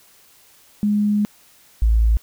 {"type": "tone pair in turn", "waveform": "sine", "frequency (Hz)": [207.7, 55.65], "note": ["G#3", "A1"], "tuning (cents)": [0, 20], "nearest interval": "octave + major seventh", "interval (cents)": 2280, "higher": "first", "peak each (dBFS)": [-15, -12], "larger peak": "second", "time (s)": [[0.83, 1.25], [1.82, 2.17]], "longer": "first", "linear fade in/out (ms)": 0, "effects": ["white hiss -52 dBFS RMS until 2.22 s"]}